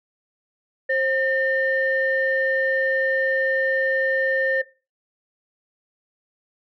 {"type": "tone pair together", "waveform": "sine", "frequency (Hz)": [531, 1811], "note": ["C5", "A6"], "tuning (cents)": [25, 49], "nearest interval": "octave + major sixth", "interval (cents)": 2124, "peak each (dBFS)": -21, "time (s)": [0.89, 4.62], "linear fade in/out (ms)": 10, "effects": ["noise-tail reverb RT60 0.3 s tail -18 dB re dry", "tanh soft clip ceiling -11 dBFS"]}